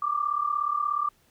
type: tone pair together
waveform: sine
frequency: 1161.2 / 1198 Hz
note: D6 / D6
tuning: -20 / +34 cents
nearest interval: minor second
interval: 54 cents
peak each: -27 dBFS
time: 0.02-1.09 s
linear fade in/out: 5 ms
effects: pink hiss -64 dBFS RMS until 1.3 s